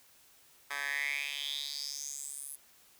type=tone with high-pass filter sweep; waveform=10% pulse; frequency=141.9 Hz; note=C#3; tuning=41 cents sharp; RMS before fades=-38 dBFS; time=0.7-2.56 s; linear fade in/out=10 ms; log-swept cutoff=1400 to 11000 Hz; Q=6; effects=white hiss -62 dBFS RMS until 2.99 s